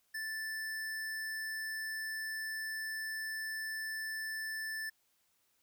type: tone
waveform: square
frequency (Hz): 1760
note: A6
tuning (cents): 0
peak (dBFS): -38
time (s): 0.14-4.9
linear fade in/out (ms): 10
effects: white hiss -75 dBFS RMS until 5.62 s